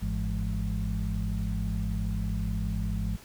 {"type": "harmonic tone with a mistuned harmonic", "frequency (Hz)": 51.91, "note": "G#1", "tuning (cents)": 0, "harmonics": [1, 2, 3, 4], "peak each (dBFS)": [-30, -33, -35, -36], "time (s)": [0.01, 3.17], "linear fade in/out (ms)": 20, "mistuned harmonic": 3, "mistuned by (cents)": 140, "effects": ["pink hiss -51 dBFS RMS until 3.24 s"]}